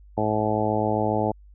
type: harmonic tone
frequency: 107.4 Hz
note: A2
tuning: 41 cents flat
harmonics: 1 / 2 / 3 / 4 / 5 / 6 / 7 / 8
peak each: -29 / -29 / -29 / -29 / -29 / -29 / -29 / -29 dBFS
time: 0.17-1.32 s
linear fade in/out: 10 ms
effects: added 50 Hz sine -46 dBFS peak until 1.54 s